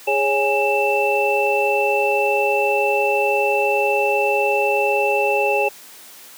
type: tone cluster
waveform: sine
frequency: 412.1 / 554 / 828 / 2660 Hz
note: G#4 / C#5 / G#5 / E7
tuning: -13 / -1 / -5 / +15 cents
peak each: -21 dBFS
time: 0.07-5.69 s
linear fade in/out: 10 ms
effects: white hiss -42 dBFS RMS until 6.37 s + high-pass 200 Hz 12 dB/octave